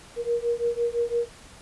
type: beating tone pair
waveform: sine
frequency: 469.8 / 475.7 Hz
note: A#4 / A#4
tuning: +13 / +35 cents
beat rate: 5.9 Hz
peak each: -26 dBFS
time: 0.16-1.29 s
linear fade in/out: 50 ms
effects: pink hiss -48 dBFS RMS until 1.61 s + resampled to 24000 Hz